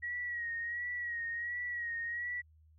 sine tone with vibrato, 1903 Hz, A#6, 35 cents sharp, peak -35 dBFS, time 0.02-2.42 s, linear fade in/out 20 ms, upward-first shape sine, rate 1.4 Hz, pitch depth 47 cents each way, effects added 78 Hz sine -60 dBFS peak until 2.78 s

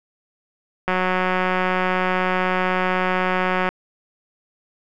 click train, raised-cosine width 0.5 ms, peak -6 dBFS, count 518, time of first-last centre 0.88-3.69 s, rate 184 Hz, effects none

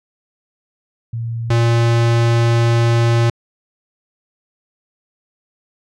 sine / square tone pair in turn, 115.6 / 116.94 Hz, A#2 / A#2, -14 / +6 cents, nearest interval unison, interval 20 cents, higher second, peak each -20 / -12 dBFS, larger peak second, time 1.13-1.5 / 1.5-3.3 s, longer second, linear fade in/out 5 ms, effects low-pass 6000 Hz 12 dB/octave

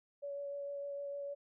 sine tone with vibrato, 566 Hz, C#5, 36 cents sharp, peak -39 dBFS, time 0.22-1.35 s, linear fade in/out 20 ms, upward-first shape sine, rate 6.6 Hz, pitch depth 11 cents each way, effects none

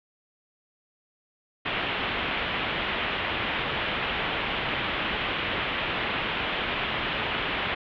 white low-pass noise, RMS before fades -29 dBFS, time 1.65-7.75 s, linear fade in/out 10 ms, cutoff 3300 Hz, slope 48 dB/octave, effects none

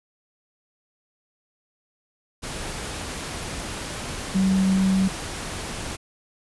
sine tone in noise, 190.6 Hz, G3, 48 cents flat, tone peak -17 dBFS, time 4.34-5.09 s, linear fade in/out 20 ms, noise pink, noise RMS -32 dBFS, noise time 2.42-5.97 s, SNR +12 dB, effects resampled to 24000 Hz

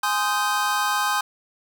square chord, Ab major seventh, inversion none, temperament just, 830.6 / 1038.3 / 1245.9 / 1557.4 Hz, Ab5 / C6 / Eb6 / G6, 0 / -14 / +2 / -12 cents, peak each -27 dBFS, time 0.03-1.21 s, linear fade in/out 5 ms, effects none

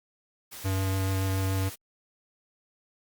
white noise, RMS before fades -42 dBFS, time 0.51-1.76 s, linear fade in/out 20 ms
square tone with vibrato, 95.7 Hz, G2, 41 cents flat, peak -26 dBFS, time 0.64-1.7 s, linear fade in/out 20 ms, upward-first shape sine, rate 7 Hz, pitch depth 10 cents each way
effects Opus 48 kbps

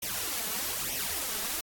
white noise with flanger, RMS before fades -33 dBFS, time 0.02-1.61 s, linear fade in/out 10 ms, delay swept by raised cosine 0.33 to 4.63 ms, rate 1.1 Hz, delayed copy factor +0.75, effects AAC 64 kbps

